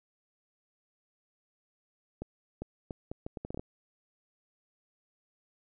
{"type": "accelerating click train", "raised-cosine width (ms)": 2, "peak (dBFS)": -24, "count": 11, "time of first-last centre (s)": [2.22, 3.595], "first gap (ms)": 400, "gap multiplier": 0.72, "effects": []}